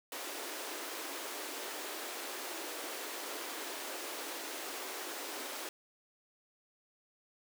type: high-pass noise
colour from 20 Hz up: pink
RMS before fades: -42 dBFS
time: 0.12-5.69 s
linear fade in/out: 2 ms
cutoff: 290 Hz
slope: 48 dB/octave
effects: none